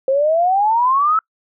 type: exponential sweep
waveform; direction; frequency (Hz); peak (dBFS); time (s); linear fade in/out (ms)
sine; up; 523.3 to 1324; -12; 0.08-1.19; 2
effects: noise-tail reverb RT60 0.1 s tail -26 dB re dry